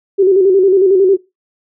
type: tone with vibrato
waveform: sine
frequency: 381.3 Hz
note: G4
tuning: 48 cents flat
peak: -6 dBFS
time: 0.18-1.17 s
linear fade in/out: 20 ms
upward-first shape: square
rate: 11 Hz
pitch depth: 62 cents each way
effects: noise-tail reverb RT60 0.2 s tail -19 dB re dry